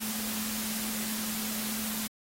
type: tone in noise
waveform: sine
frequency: 217 Hz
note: A3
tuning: 24 cents flat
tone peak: -37 dBFS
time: 0-2.08 s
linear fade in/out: 20 ms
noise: white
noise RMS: -35 dBFS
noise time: 0-2.08 s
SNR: -5 dB
effects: AAC 48 kbps